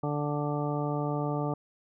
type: harmonic tone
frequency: 146.83 Hz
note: D3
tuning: in tune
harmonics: 1 / 2 / 3 / 4 / 5 / 6 / 8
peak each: -31 / -34 / -36 / -37 / -38 / -39 / -40 dBFS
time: 0.03-1.54 s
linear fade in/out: 5 ms
effects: none